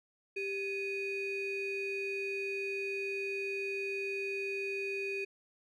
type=ring-modulated tone; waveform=triangle; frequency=1046.5 Hz; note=C6; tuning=in tune; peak=-29 dBFS; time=0.36-5.25 s; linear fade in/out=10 ms; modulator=1440 Hz; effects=none